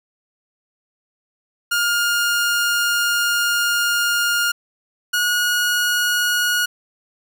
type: tone pair in turn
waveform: sawtooth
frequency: 1415 / 1448.9 Hz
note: F6 / F#6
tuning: +22 / -37 cents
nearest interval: unison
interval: 41 cents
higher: second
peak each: -13 dBFS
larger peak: neither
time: 1.71-4.52 / 5.13-6.66 s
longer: first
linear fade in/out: 10 ms
effects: none